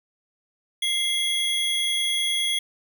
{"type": "tone pair together", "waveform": "square", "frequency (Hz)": [2096, 3327], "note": ["C7", "G#7"], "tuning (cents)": [2, 2], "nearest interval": "minor sixth", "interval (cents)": 800, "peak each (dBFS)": [-31, -23], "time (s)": [0.82, 2.59], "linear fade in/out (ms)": 5, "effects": []}